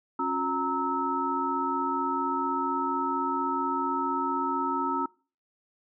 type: tone cluster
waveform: sine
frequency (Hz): 274.7 / 359 / 926 / 1301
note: C#4 / F4 / A#5 / E6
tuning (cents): -16 / +48 / -12 / -23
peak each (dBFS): -32 / -35 / -30 / -30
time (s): 0.19-5.06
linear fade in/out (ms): 5
effects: noise-tail reverb RT60 0.4 s tail -25 dB re dry

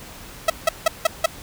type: tone bursts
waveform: sawtooth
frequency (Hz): 650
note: E5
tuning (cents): -24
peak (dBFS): -9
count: 5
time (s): 0.48-1.26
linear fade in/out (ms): 5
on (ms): 20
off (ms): 170
effects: pink hiss -40 dBFS RMS until 1.42 s

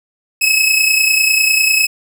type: tone pair together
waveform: sawtooth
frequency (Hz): 2559 / 2589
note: D#7 / E7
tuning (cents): +48 / -32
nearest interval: unison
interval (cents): 20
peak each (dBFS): -10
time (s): 0.41-1.87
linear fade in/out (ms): 10
effects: none

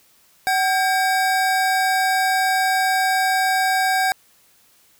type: tone pair together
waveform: square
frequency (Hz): 757 / 1604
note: F#5 / G6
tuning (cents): +39 / +39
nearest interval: octave + minor second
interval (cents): 1300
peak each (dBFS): -19 / -22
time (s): 0.47-4.12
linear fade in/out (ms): 0
effects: white hiss -56 dBFS RMS until 4.99 s

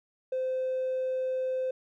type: tone with hard clipping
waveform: sine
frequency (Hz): 517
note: C5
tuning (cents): -21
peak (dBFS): -28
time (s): 0.32-1.71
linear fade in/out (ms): 5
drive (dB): 1
effects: none

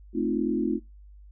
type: chord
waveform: sine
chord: F dominant seventh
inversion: first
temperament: equal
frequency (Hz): 220 / 261.6 / 311.1 / 349.2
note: A3 / C4 / Eb4 / F4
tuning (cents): 0 / 0 / 0 / 0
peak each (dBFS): -29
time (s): 0.13-0.8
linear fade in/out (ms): 50
effects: noise-tail reverb RT60 0.2 s tail -23 dB re dry + added 50 Hz sine -46 dBFS peak until 1.31 s

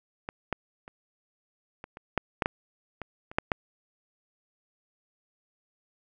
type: clicks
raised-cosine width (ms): 0.5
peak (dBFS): -19 / -13 / -29 / -25 / -27 / -9 / -10 / -10 / -21 / -27 / -8 / -9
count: 12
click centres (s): 0.289 / 0.527 / 0.879 / 1.841 / 1.971 / 2.177 / 2.422 / 2.459 / 3.017 / 3.315 / 3.385 / 3.518
effects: none

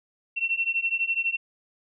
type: beating tone pair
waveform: sine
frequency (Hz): 2705 / 2717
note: E7 / F7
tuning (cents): +44 / -48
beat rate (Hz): 12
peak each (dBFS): -27 / -26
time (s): 0.36-1.37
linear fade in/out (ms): 20
effects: none

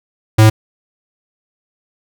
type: tone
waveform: square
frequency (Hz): 109.2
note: A2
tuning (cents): -13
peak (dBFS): -5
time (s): 0.38-0.5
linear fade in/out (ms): 10
effects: none

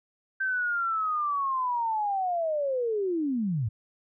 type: linear sweep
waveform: sine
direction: down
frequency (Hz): 1563 to 98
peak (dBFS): -25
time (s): 0.4-3.69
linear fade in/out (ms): 10
effects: none

